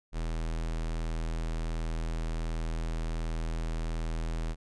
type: tone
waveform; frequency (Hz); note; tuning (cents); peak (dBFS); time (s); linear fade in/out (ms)
square; 40.68; E1; -22; -31; 0.12-4.56; 50
effects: resampled to 22050 Hz